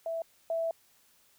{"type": "tone pair in turn", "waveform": "sine", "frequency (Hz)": [659.3, 659.3], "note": ["E5", "E5"], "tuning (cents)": [0, 0], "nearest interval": "unison", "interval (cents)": 0, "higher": "neither", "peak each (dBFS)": [-31, -28], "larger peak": "second", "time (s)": [[0.06, 0.22], [0.5, 0.71]], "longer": "second", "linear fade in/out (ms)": 2, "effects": ["white hiss -65 dBFS RMS until 1.38 s"]}